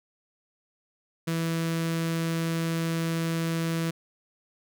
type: tone with notch filter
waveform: sawtooth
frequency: 164.81 Hz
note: E3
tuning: in tune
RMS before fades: -28 dBFS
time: 1.27-3.91 s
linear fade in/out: 10 ms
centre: 790 Hz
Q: 1.9
effects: none